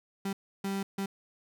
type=tone bursts at uneven times; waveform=35% pulse; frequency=196 Hz; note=G3; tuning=in tune; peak=-29 dBFS; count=3; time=0.25-0.33 / 0.64-0.83 / 0.98-1.06 s; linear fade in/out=5 ms; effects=none